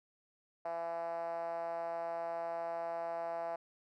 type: tone with band-pass filter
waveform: 5% pulse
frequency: 167.9 Hz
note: E3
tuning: 32 cents sharp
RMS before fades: -39 dBFS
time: 0.65-3.56 s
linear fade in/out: 5 ms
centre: 710 Hz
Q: 6.6
effects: none